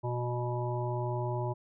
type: harmonic tone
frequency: 122.1 Hz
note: B2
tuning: 19 cents flat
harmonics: 1 / 3 / 5 / 7 / 8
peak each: -32 / -37 / -39 / -40 / -41 dBFS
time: 0.03-1.54 s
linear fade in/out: 20 ms
effects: none